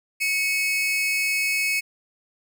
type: tone pair together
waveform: 40% pulse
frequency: 2217 / 2560 Hz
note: C#7 / D#7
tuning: 0 / +49 cents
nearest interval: major second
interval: 249 cents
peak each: -23 dBFS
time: 0.2-1.81 s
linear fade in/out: 20 ms
effects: none